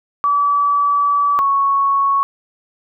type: tone pair in turn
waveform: sine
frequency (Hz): 1149 / 1108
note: D6 / C#6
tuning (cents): -38 / -1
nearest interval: minor second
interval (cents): 63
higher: first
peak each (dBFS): -12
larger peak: neither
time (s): 0.24-1.39 / 1.39-2.23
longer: first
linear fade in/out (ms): 0
effects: none